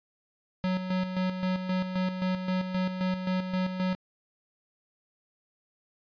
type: tone with tremolo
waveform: square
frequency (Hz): 185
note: F#3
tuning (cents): 0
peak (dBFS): -26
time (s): 0.64-3.95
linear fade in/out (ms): 0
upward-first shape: square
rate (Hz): 3.8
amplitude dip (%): 55
effects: resampled to 11025 Hz